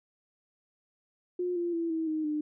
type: tone with pitch steps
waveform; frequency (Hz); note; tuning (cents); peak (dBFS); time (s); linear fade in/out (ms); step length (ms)
sine; 357.7 / 345.7 / 334.1 / 322.9 / 312.1 / 301.7; F4 / F4 / E4 / E4 / D#4 / D4; +41 / -18 / +23 / -36 / +5 / +47; -28; 1.39-2.41; 5; 170
effects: none